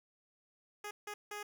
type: tone bursts at uneven times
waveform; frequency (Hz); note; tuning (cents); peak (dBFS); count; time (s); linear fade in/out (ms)
10% pulse; 415.3; G#4; 0; -33; 3; 0.84-0.91 / 1.07-1.14 / 1.31-1.43; 5
effects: none